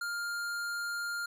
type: tone with hard clipping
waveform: sine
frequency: 1404 Hz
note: F6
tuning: 9 cents sharp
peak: -35 dBFS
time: 0.01-1.26 s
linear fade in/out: 5 ms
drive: 16 dB
effects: none